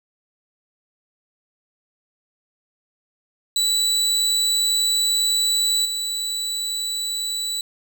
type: tone with level steps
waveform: 30% pulse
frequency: 3951 Hz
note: B7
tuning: in tune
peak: -15 / -21 dBFS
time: 3.56-7.61 s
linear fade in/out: 2 ms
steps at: 5.85 s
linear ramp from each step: 5 ms
effects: none